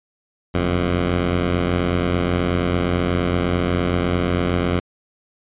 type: tone pair together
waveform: 10% pulse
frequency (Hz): 46.75 / 88.5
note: F#1 / F2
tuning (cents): +19 / +23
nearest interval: major seventh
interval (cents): 1104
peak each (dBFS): -18 / -10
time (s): 0.54-4.8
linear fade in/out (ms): 10
effects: resampled to 8000 Hz